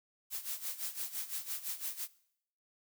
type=noise with tremolo; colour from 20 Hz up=blue; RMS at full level=-37 dBFS; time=0.3-2.08 s; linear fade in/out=50 ms; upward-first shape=sine; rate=5.9 Hz; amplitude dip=80%; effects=noise-tail reverb RT60 0.7 s tail -20 dB re dry